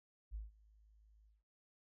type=tone with ADSR envelope; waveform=sine; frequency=53 Hz; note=G#1; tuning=36 cents sharp; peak=-40 dBFS; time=0.31-1.44 s; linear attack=38 ms; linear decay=160 ms; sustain=-24 dB; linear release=180 ms; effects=none